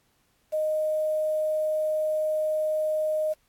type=tone with quantisation; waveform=sine; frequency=619 Hz; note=D#5; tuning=9 cents flat; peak=-23 dBFS; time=0.52-3.34 s; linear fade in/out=20 ms; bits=8; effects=pink hiss -68 dBFS RMS until 3.48 s + AAC 64 kbps